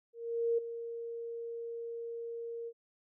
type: tone with ADSR envelope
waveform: sine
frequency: 465 Hz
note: A#4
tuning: 4 cents flat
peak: -26 dBFS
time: 0.13-2.73 s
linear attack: 450 ms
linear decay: 9 ms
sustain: -12 dB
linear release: 56 ms
effects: none